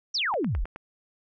sine exponential sweep, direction down, 6070 to 30.45 Hz, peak -24 dBFS, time 0.14-0.65 s, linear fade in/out 10 ms
click train, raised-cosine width 0.5 ms, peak -23 dBFS, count 5, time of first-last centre 0.34-0.761 s, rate 9.51 Hz
effects none

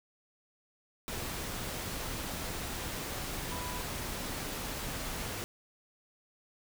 sine tone in noise, 987.8 Hz, B5, in tune, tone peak -42 dBFS, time 3.51-3.82 s, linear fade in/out 0 ms, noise pink, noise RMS -38 dBFS, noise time 1.08-5.44 s, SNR -7 dB, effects none

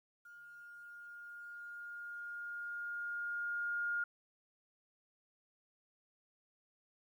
sine tone with level ramp, 1418 Hz, F6, 26 cents sharp, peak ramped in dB -53 to -33 dBFS, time 0.25-4.04 s, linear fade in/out 5 ms, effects 12-bit

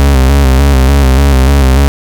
40% pulse tone with vibrato, 67.6 Hz, C#2, 43 cents flat, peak -3 dBFS, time 0-1.88 s, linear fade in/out 0 ms, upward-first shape square, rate 3.4 Hz, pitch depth 58 cents each way, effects 7-bit

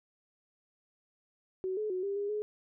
sine tone with pitch steps, 375.1 / 427.2 / 368.7 / 398.2 / 406.2 / 421.6 Hz, F#4 / G#4 / F#4 / G4 / G#4 / G#4, +24 / +49 / -6 / +27 / -38 / +26 cents, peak -31 dBFS, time 1.64-2.42 s, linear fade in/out 0 ms, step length 130 ms, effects none

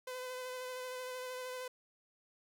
sawtooth tone with vibrato, 507 Hz, B4, 45 cents sharp, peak -37 dBFS, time 0.07-1.68 s, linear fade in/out 5 ms, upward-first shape sine, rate 13 Hz, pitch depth 18 cents each way, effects none

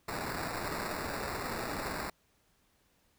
white noise with sample-and-hold, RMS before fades -37 dBFS, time 0.08-2.1 s, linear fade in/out 5 ms, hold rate 3150 Hz, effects pink hiss -71 dBFS RMS until 3.18 s

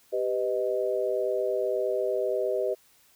sine chord, G augmented, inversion none, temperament equal with one note detuned, 392 / 500.5 / 622.3 Hz, G4 / B4 / D#5, 0 / +23 / 0 cents, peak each -29 dBFS, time 0.12-2.75 s, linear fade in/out 20 ms, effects white hiss -61 dBFS RMS until 3.15 s

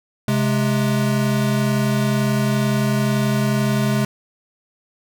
square tone pair together, 132.6 / 210.5 Hz, C3 / G#3, +23 / +24 cents, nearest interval minor sixth, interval 801 cents, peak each -20 dBFS, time 0.28-4.05 s, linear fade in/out 2 ms, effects none

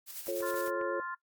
blue noise with tremolo, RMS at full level -41 dBFS, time 0.06-0.71 s, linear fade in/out 50 ms, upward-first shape square, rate 10 Hz, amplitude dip 45%
click train, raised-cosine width 0.5 ms, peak -33 dBFS, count 5, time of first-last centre 0.27-0.813 s, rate 7.36 Hz
sine chord, F augmented, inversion none, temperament just, 349.2 / 436.5 / 545.7 Hz, F4 / A4 / C#5, 0 / -14 / -27 cents, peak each -36 / -38 / -33 dBFS, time 0.28-1 s, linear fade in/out 2 ms
harmonic tone, 349.2 Hz, F4, in tune, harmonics 3 / 4 / 5, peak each -39 / -41 / -43 dBFS, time 0.42-1.15 s, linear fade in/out 10 ms
effects noise-tail reverb RT60 0.1 s tail -17 dB re dry + Opus 48 kbps

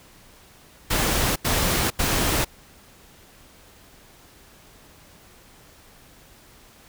pink noise bursts, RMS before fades -22 dBFS, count 3, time 0.9-2.448 s, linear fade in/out 10 ms, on 460 ms, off 84 ms, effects pink hiss -51 dBFS RMS until 6.88 s

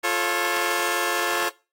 10% pulse chord, F augmented, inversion none, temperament just, 349.2 / 436.5 / 545.7 Hz, F4 / A4 / C#5, 0 / -14 / -27 cents, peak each -18 / -19 / -18 dBFS, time 0.03-1.5 s, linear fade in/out 20 ms, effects noise-tail reverb RT60 0.3 s tail -20 dB re dry + AAC 64 kbps

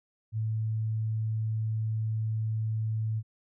sine tone, 110 Hz, A2, in tune, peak -27 dBFS, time 0.32-3.23 s, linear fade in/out 50 ms, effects none

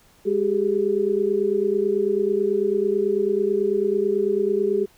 sine tone cluster, 204.9 / 386.7 / 415.8 Hz, G#3 / G4 / G#4, -23 / -24 / +2 cents, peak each -29 / -21 / -22 dBFS, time 0.25-4.86 s, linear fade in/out 20 ms, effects pink hiss -56 dBFS RMS until 4.97 s

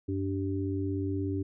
harmonic tone, 96.7 Hz, G2, 23 cents flat, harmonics 1 / 3 / 4, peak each -32 / -32 / -36 dBFS, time 0.08-1.43 s, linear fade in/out 10 ms, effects none

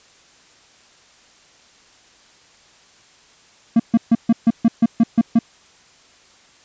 triangle tone bursts, 230 Hz, A#3, 23 cents flat, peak -7 dBFS, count 10, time 3.76-5.39 s, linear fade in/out 5 ms, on 37 ms, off 140 ms, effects white hiss -51 dBFS RMS until 6.64 s + resampled to 16000 Hz

